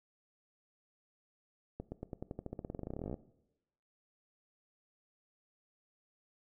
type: accelerating click train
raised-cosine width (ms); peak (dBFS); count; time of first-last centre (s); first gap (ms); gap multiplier
2; -27; 28; 1.8-3.142; 120; 0.92
effects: noise-tail reverb RT60 0.9 s tail -18 dB re dry

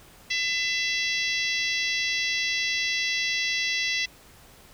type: harmonic tone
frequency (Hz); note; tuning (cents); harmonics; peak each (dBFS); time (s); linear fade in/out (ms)
670; E5; +28; 3 / 4 / 5 / 6 / 7 / 8 / 9; -28 / -30 / -32 / -34 / -35 / -36 / -37; 0.3-4.06; 10
effects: pink hiss -52 dBFS RMS until 4.73 s

